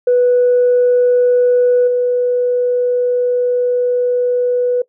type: tone with level steps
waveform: sine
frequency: 492.5 Hz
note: B4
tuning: 5 cents flat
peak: -7 / -11 dBFS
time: 0.07-4.82 s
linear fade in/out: 5 ms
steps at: 1.87 s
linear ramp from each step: 10 ms
effects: noise-tail reverb RT60 0.1 s tail -20 dB re dry + tanh soft clip ceiling -5 dBFS